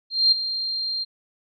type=tone with ADSR envelope; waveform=sine; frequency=4186 Hz; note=C8; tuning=in tune; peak=-12 dBFS; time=0.1-1.05 s; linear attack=220 ms; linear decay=9 ms; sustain=-12 dB; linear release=25 ms; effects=none